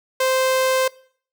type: tone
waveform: sawtooth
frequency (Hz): 521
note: C5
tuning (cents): -7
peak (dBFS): -13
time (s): 0.2-0.88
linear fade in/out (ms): 5
effects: noise-tail reverb RT60 0.5 s tail -21 dB re dry